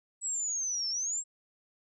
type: linear two-way sweep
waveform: sine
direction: down then up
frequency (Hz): 7902 to 5274 to 7700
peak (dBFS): -30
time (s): 0.21-1.24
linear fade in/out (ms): 50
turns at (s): 0.89
effects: none